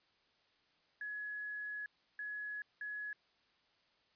sine tone bursts at uneven times, 1688 Hz, G#6, 28 cents sharp, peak -40 dBFS, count 3, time 1.01-1.86 / 2.19-2.62 / 2.81-3.13 s, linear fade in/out 2 ms, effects white hiss -73 dBFS RMS until 4.15 s + resampled to 11025 Hz

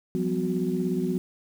sine tone cluster, 174.1 / 190.9 / 250.7 / 367.7 Hz, F3 / G3 / B3 / F#4, -5 / -46 / +26 / -11 cents, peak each -29 dBFS, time 0.15-1.18 s, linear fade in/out 0 ms, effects tanh soft clip ceiling -13 dBFS + 8-bit

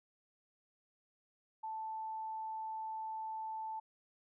sine tone, 880 Hz, A5, in tune, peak -39 dBFS, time 1.63-3.8 s, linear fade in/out 10 ms, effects none

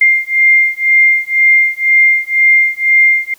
sine beating tone pair, 2106 / 2108 Hz, C7 / C7, +11 / +12 cents, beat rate 2 Hz, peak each -10 dBFS, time 0.01-3.34 s, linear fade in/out 5 ms, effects white hiss -47 dBFS RMS until 3.38 s

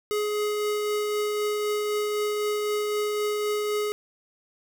square tone with tremolo, 419.4 Hz, G#4, 17 cents sharp, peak -24 dBFS, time 0.11-3.92 s, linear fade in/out 0 ms, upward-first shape triangle, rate 3.9 Hz, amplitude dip 25%, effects 9-bit

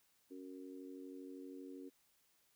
harmonic tone, 92.6 Hz, F#2, 2 cents sharp, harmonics 3 / 4 / 5, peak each -50 / -54 / -57 dBFS, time 0.3-1.9 s, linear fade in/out 20 ms, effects white hiss -75 dBFS RMS until 2.55 s

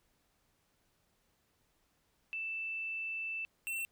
sine / square tone pair in turn, 2650 / 2696 Hz, E7 / E7, +9 / +38 cents, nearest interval unison, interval 29 cents, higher second, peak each -36 / -36 dBFS, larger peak neither, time 2.33-3.45 / 3.67-3.85 s, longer first, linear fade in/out 0 ms, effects pink hiss -75 dBFS RMS until 3.91 s

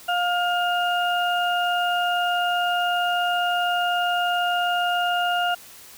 harmonic tone, 708 Hz, F5, 23 cents sharp, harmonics 1 / 2 / 4, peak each -22 / -25 / -28 dBFS, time 0.08-5.55 s, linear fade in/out 10 ms, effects white hiss -45 dBFS RMS until 5.97 s

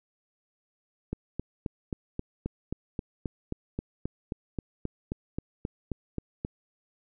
click train, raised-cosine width 3 ms, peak -18 dBFS, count 21, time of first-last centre 1.13-6.449 s, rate 3.76 Hz, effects none

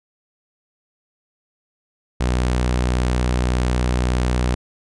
sawtooth tone, 61.74 Hz, B1, in tune, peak -13 dBFS, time 2.2-4.55 s, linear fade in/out 10 ms, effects resampled to 22050 Hz

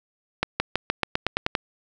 accelerating click train, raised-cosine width 0.3 ms, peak -5 dBFS, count 10, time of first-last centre 0.43-1.552 s, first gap 170 ms, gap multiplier 0.92, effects none

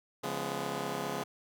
10% pulse chord, C# dominant seventh, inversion none, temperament just, 138.59 / 173.24 / 207.9 / 249.5 Hz, C#3 / E#3 / G#3 / B3, 0 / -14 / +2 / +18 cents, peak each -32 dBFS, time 0.23-1.24 s, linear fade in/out 10 ms, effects none

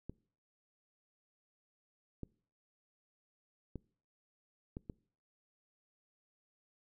clicks, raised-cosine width 3 ms, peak -29 dBFS, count 5, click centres 0.096 / 2.233 / 3.757 / 4.769 / 4.898 s, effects noise-tail reverb RT60 0.5 s tail -24 dB re dry

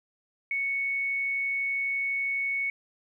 sine tone, 2217 Hz, C#7, in tune, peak -26 dBFS, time 0.51-2.7 s, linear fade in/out 2 ms, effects 11-bit

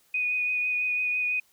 sine tone with vibrato, 2481 Hz, D#7, 6 cents flat, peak -24 dBFS, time 0.14-1.4 s, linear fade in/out 5 ms, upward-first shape triangle, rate 6 Hz, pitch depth 19 cents each way, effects white hiss -64 dBFS RMS until 1.52 s

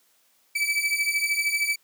40% pulse beating tone pair, 2297 / 2310 Hz, D7 / D7, -39 / -29 cents, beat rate 13 Hz, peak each -25 / -25 dBFS, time 0.55-1.76 s, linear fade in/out 10 ms, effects white hiss -64 dBFS RMS until 1.83 s + high-pass 200 Hz 12 dB/octave

